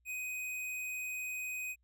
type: tone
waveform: square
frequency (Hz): 2504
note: D#7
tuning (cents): +10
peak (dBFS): -38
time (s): 0.05-1.76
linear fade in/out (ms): 50
effects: added 60 Hz sine -70 dBFS peak until 1.83 s